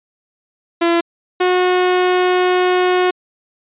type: tone pair in turn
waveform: sawtooth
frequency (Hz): 339.3 / 363.8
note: F4 / F#4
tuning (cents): -50 / -29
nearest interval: minor second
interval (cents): 121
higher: second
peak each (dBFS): -8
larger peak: neither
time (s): 0.81-1.01 / 1.4-3.11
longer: second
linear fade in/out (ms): 10
effects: resampled to 8000 Hz